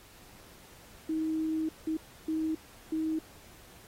sine tone bursts at uneven times, 316.6 Hz, D#4, 30 cents sharp, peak -28 dBFS, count 4, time 1.09-1.69 / 1.87-1.97 / 2.28-2.55 / 2.92-3.19 s, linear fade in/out 5 ms, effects pink hiss -55 dBFS RMS until 3.87 s + AAC 48 kbps

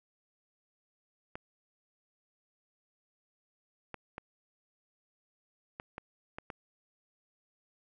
clicks, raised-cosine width 0.5 ms, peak -25 dBFS, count 7, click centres 1.355 / 3.943 / 4.181 / 5.799 / 5.981 / 6.385 / 6.502 s, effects none

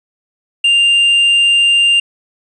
triangle tone, 2794 Hz, F7, in tune, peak -6 dBFS, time 0.64-2 s, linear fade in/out 5 ms, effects resampled to 24000 Hz + 8-bit

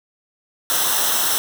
white noise with comb filter, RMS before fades -19 dBFS, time 0.7-1.38 s, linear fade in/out 0 ms, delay 0.43 ms, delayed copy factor -0.7, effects none

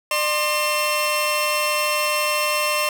sawtooth tone cluster, 602 / 1057 / 2705 Hz, D5 / C6 / E7, +43 / +17 / +44 cents, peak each -20 dBFS, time 0.11-2.89 s, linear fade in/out 2 ms, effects none

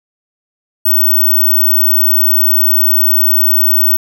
sine tone, 15810 Hz, B9, 1 cent sharp, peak -7 dBFS, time 0.85-3.97 s, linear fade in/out 10 ms, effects none

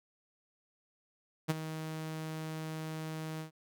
sawtooth tone with ADSR envelope, 158 Hz, D#3, 27 cents sharp, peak -22 dBFS, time 1.48-3.51 s, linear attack 22 ms, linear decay 24 ms, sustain -12 dB, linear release 110 ms, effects none

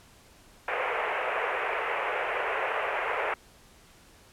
pink band-pass noise, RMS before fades -30 dBFS, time 0.68-3.34 s, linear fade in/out 2 ms, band 430 to 2600 Hz, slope 48 dB/octave, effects pink hiss -56 dBFS RMS until 4.32 s + low-pass 12000 Hz 12 dB/octave

